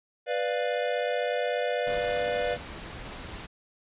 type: chord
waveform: square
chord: B diminished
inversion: none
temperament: equal with one note detuned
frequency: 493.9 / 590 / 698.5 Hz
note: B4 / D5 / F5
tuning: 0 / +8 / 0 cents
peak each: -30 / -31 / -33 dBFS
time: 0.26-2.58 s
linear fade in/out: 50 ms
type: noise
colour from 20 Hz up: pink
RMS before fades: -40 dBFS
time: 1.86-3.47 s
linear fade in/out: 20 ms
effects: resampled to 8000 Hz